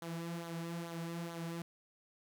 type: tone with flanger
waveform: sawtooth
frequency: 168.2 Hz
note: E3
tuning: 35 cents sharp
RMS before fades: -42 dBFS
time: 0.02-1.62 s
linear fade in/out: 2 ms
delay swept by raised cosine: 0.38 to 4.68 ms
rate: 2.3 Hz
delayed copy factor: -0.6
effects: 12-bit